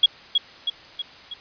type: tone with echo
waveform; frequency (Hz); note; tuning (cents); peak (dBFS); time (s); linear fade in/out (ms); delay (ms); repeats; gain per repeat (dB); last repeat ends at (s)
sine; 3322; G#7; 0; -10; 0.03-0.06; 5; 320; 4; -5; 1.34
effects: white hiss -45 dBFS RMS until 1.4 s + resampled to 11025 Hz